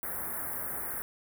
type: band-stop noise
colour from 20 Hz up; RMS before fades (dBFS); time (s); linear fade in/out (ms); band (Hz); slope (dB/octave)
white; -36; 0.03-1.02; 0; 1900 to 10000; 48
effects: none